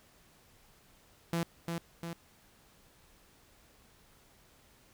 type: tone with echo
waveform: sawtooth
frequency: 168.5 Hz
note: E3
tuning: 38 cents sharp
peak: -26 dBFS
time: 1.33-1.43 s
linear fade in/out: 0 ms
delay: 350 ms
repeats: 2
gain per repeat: -4 dB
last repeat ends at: 2.13 s
effects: pink hiss -63 dBFS RMS until 4.93 s